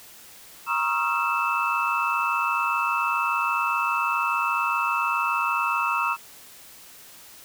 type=tone cluster; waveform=sine; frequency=944 / 1091 / 1266 / 1366 / 2637 Hz; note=A#5 / C#6 / D#6 / F6 / E7; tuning=+22 / -28 / +30 / -39 / 0 cents; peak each=-28 dBFS; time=0.66-6.17 s; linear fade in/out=50 ms; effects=white hiss -47 dBFS RMS until 7.44 s